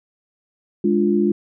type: chord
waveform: sine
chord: D diminished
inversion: second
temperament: equal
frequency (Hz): 207.7 / 293.7 / 349.2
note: Ab3 / D4 / F4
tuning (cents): 0 / 0 / 0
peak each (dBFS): -18 / -22 / -18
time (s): 0.84-1.32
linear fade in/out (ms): 5
effects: none